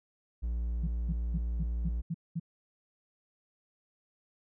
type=tone; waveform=triangle; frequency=58.27 Hz; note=A#1; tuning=in tune; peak=-28 dBFS; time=0.42-2.02 s; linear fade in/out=20 ms
type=tone bursts; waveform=sine; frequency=165.9 Hz; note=E3; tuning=11 cents sharp; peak=-30 dBFS; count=7; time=0.83-2.398 s; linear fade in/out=10 ms; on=44 ms; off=210 ms
effects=none